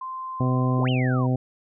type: tone with pitch glide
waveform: sine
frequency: 1041 to 1034.4 Hz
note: C6 to C6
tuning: -9 to -20 cents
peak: -30 dBFS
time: 0.01-0.85 s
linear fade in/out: 5 ms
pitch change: -11 cents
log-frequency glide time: 0.31-0.54 s
type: harmonic tone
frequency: 127.5 Hz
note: C3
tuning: 44 cents flat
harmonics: 1 / 2 / 3 / 4 / 5 / 6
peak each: -21 / -25 / -34 / -33 / -35 / -36 dBFS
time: 0.4-1.36 s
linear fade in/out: 5 ms
type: exponential two-way sweep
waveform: sine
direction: up then down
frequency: 269.2 to 3178 to 903 Hz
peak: -30 dBFS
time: 0.78-1.27 s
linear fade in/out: 10 ms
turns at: 0.89 s
effects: none